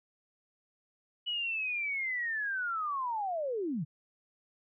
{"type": "linear sweep", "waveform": "sine", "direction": "down", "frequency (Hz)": [2960, 130.81], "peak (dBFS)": -31, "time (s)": [1.26, 3.85], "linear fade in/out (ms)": 20, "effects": []}